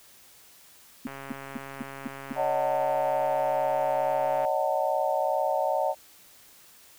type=tone bursts; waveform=sine; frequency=248.1 Hz; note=B3; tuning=8 cents sharp; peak=-28 dBFS; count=6; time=1.05-2.326 s; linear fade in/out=5 ms; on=21 ms; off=230 ms
type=click train; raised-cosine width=0.5 ms; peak=-25 dBFS; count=464; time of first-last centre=1.07-4.45 s; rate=137 Hz
type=chord; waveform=sine; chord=D# half-diminished seventh; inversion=third; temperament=just; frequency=560 / 622.3 / 746.7 / 896 Hz; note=C#5 / D#5 / F#5 / A5; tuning=+18 / 0 / +16 / +31 cents; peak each=-29 / -28 / -29 / -30 dBFS; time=2.35-5.95 s; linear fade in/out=50 ms
effects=white hiss -54 dBFS RMS until 6.98 s